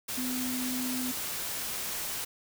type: tone in noise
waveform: sine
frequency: 252.9 Hz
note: B3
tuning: 41 cents sharp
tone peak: -32 dBFS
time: 0.17-1.12 s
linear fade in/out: 10 ms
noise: white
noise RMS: -35 dBFS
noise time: 0.08-2.25 s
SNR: 0 dB
effects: none